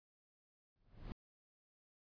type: noise with exponential growth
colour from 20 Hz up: brown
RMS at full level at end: -42 dBFS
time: 0.76-1.12 s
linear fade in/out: 0 ms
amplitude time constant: 77 ms
effects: resampled to 11025 Hz